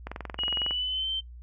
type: click train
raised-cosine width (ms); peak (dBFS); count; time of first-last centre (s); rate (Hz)
0.5; -20; 15; 0.07-0.709; 21.9
type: tone with pitch glide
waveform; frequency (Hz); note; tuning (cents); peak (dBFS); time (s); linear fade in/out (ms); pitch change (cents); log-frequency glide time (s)
sine; 2900 to 3108; F#7 to G7; -35 to -16; -27; 0.38-1.21; 20; +119; 0.59-1.1
effects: noise-tail reverb RT60 0.1 s tail -21 dB re dry + added 60 Hz sine -42 dBFS peak until 1.42 s